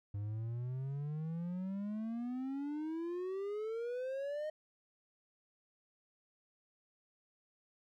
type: exponential sweep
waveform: triangle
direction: up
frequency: 100 to 622.3 Hz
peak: -35 dBFS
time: 0.14-4.5 s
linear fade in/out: 5 ms
effects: none